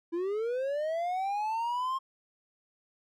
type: linear sweep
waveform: triangle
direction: up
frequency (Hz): 328.9 to 1072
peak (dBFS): -27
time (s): 0.12-1.99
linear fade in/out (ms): 20
effects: none